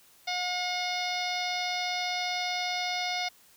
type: harmonic tone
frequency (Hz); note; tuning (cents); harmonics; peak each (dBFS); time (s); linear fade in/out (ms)
721; F#5; -45; 1 / 2 / 3 / 4 / 5 / 6 / 7 / 8; -33 / -42 / -34 / -42 / -37 / -40 / -37 / -44; 0.27-3.29; 10
effects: white hiss -59 dBFS RMS until 3.56 s